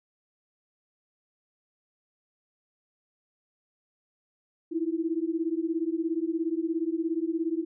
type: beating tone pair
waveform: sine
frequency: 319.7 / 336.7 Hz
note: D#4 / E4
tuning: +47 / +37 cents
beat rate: 17 Hz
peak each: -29 dBFS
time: 4.71-7.65 s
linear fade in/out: 20 ms
effects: none